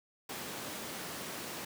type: high-pass noise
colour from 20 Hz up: pink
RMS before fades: -42 dBFS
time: 0.29-1.65 s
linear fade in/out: 5 ms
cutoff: 190 Hz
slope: 12 dB/octave
effects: none